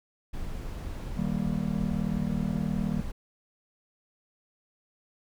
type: noise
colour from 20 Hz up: brown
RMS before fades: -36 dBFS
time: 0.33-3.12 s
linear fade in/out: 10 ms
type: chord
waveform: triangle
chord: Eb major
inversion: none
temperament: just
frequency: 155.56 / 194.45 / 233.3 Hz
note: Eb3 / G3 / Bb3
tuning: 0 / -14 / +2 cents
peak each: -30 / -28 / -31 dBFS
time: 1.17-3.01 s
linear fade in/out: 10 ms
effects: none

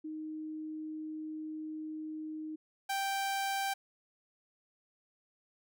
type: tone pair in turn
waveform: sine / sawtooth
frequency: 311.1 / 783.9 Hz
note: D#4 / G5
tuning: 0 / 0 cents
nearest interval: octave + major third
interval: 1600 cents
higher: second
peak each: -38 / -28 dBFS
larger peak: second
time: 0.04-2.56 / 2.89-3.74 s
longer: first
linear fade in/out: 10 ms
effects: none

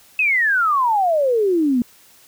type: exponential sweep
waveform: sine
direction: down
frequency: 2619 to 233.1 Hz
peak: -14 dBFS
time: 0.19-1.82 s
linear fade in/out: 2 ms
effects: white hiss -50 dBFS RMS until 2.27 s

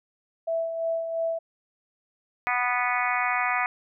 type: tone with tremolo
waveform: sine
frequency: 659.3 Hz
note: E5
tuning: in tune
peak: -23 dBFS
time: 0.47-1.39 s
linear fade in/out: 10 ms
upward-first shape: sine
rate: 2.9 Hz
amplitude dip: 50%
type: harmonic tone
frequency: 246.5 Hz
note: B3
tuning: 3 cents flat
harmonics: 3 / 4 / 5 / 6 / 7 / 8 / 9 / 10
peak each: -29 / -31 / -29 / -35 / -34 / -30 / -31 / -34 dBFS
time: 2.47-3.66 s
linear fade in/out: 0 ms
effects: none

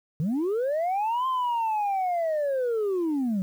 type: linear two-way sweep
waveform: sine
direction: up then down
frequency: 141.7 to 1052 to 180.5 Hz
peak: -21 dBFS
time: 0.2-3.42 s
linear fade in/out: 0 ms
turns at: 1.27 s
effects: tanh soft clip ceiling -22 dBFS + 9-bit

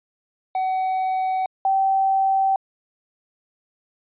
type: tone pair in turn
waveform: triangle / sine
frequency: 753 / 773.7 Hz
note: F#5 / G5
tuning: +30 / -23 cents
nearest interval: unison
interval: 47 cents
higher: second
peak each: -18 / -16 dBFS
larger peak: second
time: 0.55-1.46 / 1.65-2.56 s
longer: neither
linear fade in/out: 2 ms
effects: resampled to 8000 Hz

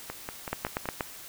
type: two click trains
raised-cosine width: 0.5 ms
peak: -19 / -13 dBFS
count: 5 / 5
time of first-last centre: 0.1-0.856 / 0.53-1.008 s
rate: 5.29 / 8.37 Hz
effects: white hiss -45 dBFS RMS until 1.28 s

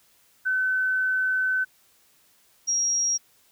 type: tone pair in turn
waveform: sine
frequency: 1519 / 5641 Hz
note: F#6 / F8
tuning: +45 / +16 cents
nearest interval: octave + major seventh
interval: 2271 cents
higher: second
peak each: -21 dBFS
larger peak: neither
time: 0.45-1.65 / 2.67-3.18 s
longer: first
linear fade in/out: 20 ms
effects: white hiss -61 dBFS RMS until 3.51 s

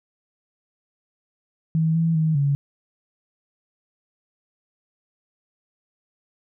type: tone with pitch steps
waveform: sine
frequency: 160.6 / 164.5 / 158.3 / 141.4 Hz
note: E3 / E3 / D#3 / C#3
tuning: -45 / -3 / +30 / +35 cents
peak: -17 dBFS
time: 1.75-2.55 s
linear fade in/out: 0 ms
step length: 200 ms
effects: none

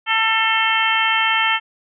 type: harmonic tone with a mistuned harmonic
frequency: 446.1 Hz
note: A4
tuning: 24 cents sharp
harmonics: 2 / 3 / 4 / 5 / 6 / 7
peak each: -22 / -22 / -22 / -22 / -22 / -22 dBFS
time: 0.06-1.6 s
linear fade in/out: 50 ms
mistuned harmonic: 5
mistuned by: -44 cents
effects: none

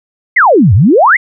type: exponential two-way sweep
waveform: sine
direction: down then up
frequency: 2221 to 85.9 to 2221 Hz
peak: -3 dBFS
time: 0.36-1.17 s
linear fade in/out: 10 ms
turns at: 0.74 s
effects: none

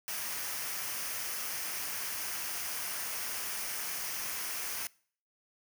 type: noise with comb filter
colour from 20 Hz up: white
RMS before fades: -37 dBFS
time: 0.08-4.87 s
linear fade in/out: 0 ms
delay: 0.26 ms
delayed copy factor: -0.5
effects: noise-tail reverb RT60 0.5 s tail -23 dB re dry

